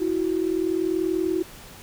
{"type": "tone pair together", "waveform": "sine", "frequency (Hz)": [328.9, 369.2], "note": ["E4", "F#4"], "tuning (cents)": [-4, -4], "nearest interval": "major second", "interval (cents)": 200, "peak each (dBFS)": -24, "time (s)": [0, 1.43], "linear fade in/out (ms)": 10, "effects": ["pink hiss -44 dBFS RMS until 1.82 s"]}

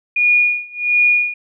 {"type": "tone with tremolo", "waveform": "sine", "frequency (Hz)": 2442, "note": "D#7", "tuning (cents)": -33, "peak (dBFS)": -9, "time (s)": [0.16, 1.34], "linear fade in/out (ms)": 5, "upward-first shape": "sine", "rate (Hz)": 1.4, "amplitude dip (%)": 95, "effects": []}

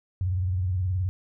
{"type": "tone with vibrato", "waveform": "sine", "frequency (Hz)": 91.8, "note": "F#2", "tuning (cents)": -13, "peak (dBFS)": -23, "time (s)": [0.21, 1.09], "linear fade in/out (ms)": 0, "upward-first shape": "triangle", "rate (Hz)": 19, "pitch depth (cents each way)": 140, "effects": []}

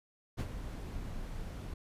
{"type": "noise with ADSR envelope", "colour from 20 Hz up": "brown", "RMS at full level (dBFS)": -32, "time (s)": [0.37, 1.74], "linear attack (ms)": 28, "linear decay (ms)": 55, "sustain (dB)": -9, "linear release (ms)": 6, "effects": ["resampled to 32000 Hz"]}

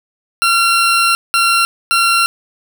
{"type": "tone bursts at uneven times", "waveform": "20% pulse", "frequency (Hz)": 1369, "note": "F6", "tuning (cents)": -35, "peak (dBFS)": -5, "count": 3, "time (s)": [[0.42, 1.15], [1.34, 1.65], [1.91, 2.26]], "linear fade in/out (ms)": 0, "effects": []}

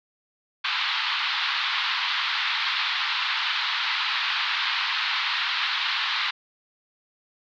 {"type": "band-pass noise", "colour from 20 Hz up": "white", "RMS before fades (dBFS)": -26, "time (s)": [0.64, 6.31], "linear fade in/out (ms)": 10, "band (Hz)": [910, 4200], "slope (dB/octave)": 48, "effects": []}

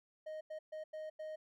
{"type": "tone bursts at uneven times", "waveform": "triangle", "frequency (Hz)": 622.3, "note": "D#5", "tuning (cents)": 0, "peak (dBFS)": -40, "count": 5, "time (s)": [[0.26, 0.41], [0.5, 0.59], [0.72, 0.84], [0.93, 1.1], [1.19, 1.36]], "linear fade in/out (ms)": 10, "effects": []}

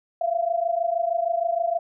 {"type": "tone pair together", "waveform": "sine", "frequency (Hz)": [672, 698.4], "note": ["E5", "F5"], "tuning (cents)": [33, 0], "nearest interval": "minor second", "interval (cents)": 67, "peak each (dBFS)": [-23, -25], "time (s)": [0.21, 1.79], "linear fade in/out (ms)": 5, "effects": []}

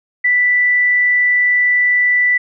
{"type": "tone", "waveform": "sine", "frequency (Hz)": 1975.5, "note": "B6", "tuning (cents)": 0, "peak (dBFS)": -10, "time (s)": [0.24, 2.38], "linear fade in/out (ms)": 10, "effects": []}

